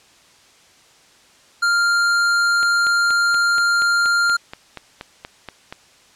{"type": "tone", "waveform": "square", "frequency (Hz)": 1396.9, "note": "F6", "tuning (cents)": 0, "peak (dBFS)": -15, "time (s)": [1.62, 4.37], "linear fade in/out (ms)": 10}
{"type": "click train", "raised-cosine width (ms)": 0.3, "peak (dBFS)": -15, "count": 14, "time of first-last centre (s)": [2.63, 5.725], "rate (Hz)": 4.2}
{"effects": ["white hiss -51 dBFS RMS until 6.15 s", "low-pass 7000 Hz 12 dB/octave"]}